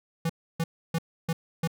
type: tone bursts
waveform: square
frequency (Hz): 164.81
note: E3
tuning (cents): 0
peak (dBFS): -25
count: 5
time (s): 0.25-1.675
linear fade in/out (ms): 5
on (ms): 45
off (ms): 300
effects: none